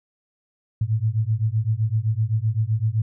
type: beating tone pair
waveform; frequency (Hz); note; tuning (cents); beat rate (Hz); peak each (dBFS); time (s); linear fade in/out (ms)
sine; 106.3 / 114.1; G#2 / A#2; +41 / -37; 7.8; -22; 0.81-3.02; 5
effects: none

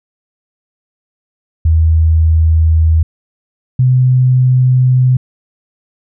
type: tone pair in turn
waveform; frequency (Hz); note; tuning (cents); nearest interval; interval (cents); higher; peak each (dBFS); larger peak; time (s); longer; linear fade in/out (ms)
sine; 80.4 / 127.63; E2 / C3; -43 / -43; minor sixth; 800; second; -6; neither; 1.65-3.03 / 3.79-5.17; neither; 5
effects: none

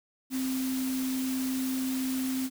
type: tone in noise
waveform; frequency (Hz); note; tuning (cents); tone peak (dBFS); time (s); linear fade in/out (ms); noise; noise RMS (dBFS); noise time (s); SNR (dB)
sine; 260.9; C4; -5; -28; 0.3-2.5; 50; white; -39; 0.3-2.5; +8
effects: none

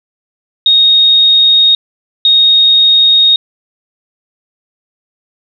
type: tone pair in turn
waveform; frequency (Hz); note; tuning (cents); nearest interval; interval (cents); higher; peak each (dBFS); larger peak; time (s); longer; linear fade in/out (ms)
sine; 3729 / 3729; A#7 / A#7; 0 / 0; unison; 0; neither; -4; neither; 0.66-1.75 / 2.25-3.36; second; 2
effects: none

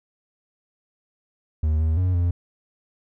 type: tone with pitch steps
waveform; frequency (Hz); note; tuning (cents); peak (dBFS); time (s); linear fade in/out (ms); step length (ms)
triangle; 77.4 / 79.6 / 91.5 / 87.1; D#2 / D#2 / F#2 / F2; -9 / +40 / -19 / -4; -16; 1.63-2.31; 5; 170
effects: none

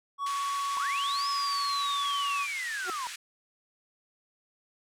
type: tone with pitch glide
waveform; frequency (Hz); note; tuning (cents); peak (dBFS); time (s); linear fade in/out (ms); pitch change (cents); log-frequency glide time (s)
triangle; 1121 to 1132.1; C#6 to C#6; +19 to +36; -27; 0.18-2.47; 50; +17; 0.78-1.95
type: band-pass noise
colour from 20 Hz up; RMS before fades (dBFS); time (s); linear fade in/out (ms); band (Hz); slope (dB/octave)
pink; -41; 0.26-3.16; 5; 1500 to 9700; 24
type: linear two-way sweep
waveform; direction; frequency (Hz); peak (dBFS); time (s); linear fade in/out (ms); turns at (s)
sine; up then down; 936 to 5200 to 936; -32; 0.77-3.07; 0; 1.28
type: tone with exponential growth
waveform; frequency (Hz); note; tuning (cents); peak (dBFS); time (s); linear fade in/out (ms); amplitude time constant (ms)
25% pulse; 369.4; F#4; -3; -27; 2.82-2.9; 2; 16
effects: none

